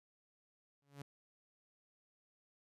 sawtooth tone with exponential growth, 141.2 Hz, C#3, 32 cents sharp, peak -40 dBFS, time 0.82-1.02 s, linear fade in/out 2 ms, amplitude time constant 42 ms, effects resampled to 32000 Hz

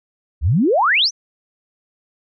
sine exponential sweep, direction up, 61.74 to 6330 Hz, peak -12 dBFS, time 0.41-1.11 s, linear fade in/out 50 ms, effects none

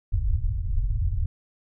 pink low-pass noise, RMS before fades -24 dBFS, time 0.12-1.26 s, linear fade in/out 5 ms, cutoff 110 Hz, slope 48 dB/octave, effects none

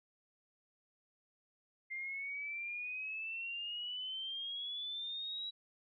sine exponential sweep, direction up, 2093 to 3900 Hz, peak -39 dBFS, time 1.9-5.51 s, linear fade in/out 20 ms, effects none

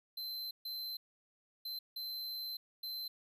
square tone bursts at uneven times, 4086 Hz, C8, 42 cents flat, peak -40 dBFS, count 5, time 0.17-0.51 / 0.65-0.97 / 1.65-1.79 / 1.96-2.57 / 2.83-3.08 s, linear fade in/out 5 ms, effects none

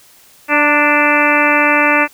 harmonic tone with a mistuned harmonic, 293.7 Hz, D4, in tune, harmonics 1 / 2 / 3 / 4 / 5 / 6 / 7 / 8 / 9, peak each -18 / -18 / -18 / -18 / -18 / -18 / -18 / -18 / -18 dBFS, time 0.48-2.08 s, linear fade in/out 50 ms, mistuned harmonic 3, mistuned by +30 cents, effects white hiss -46 dBFS RMS until 2.13 s

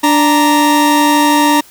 40% pulse tone pair together, 293.7 / 933 Hz, D4 / A#5, 0 / +1 cents, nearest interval octave + minor sixth, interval 2001 cents, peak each -10 dBFS, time 0.03-1.61 s, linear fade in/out 10 ms, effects white hiss -42 dBFS RMS until 1.7 s

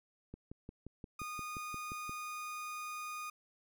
click train, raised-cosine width 3 ms, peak -33 dBFS, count 11, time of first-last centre 0.34-2.094 s, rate 5.7 Hz
30% pulse tone, 1230 Hz, D#6, 20 cents flat, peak -38 dBFS, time 1.19-3.3 s, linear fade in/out 5 ms
effects none

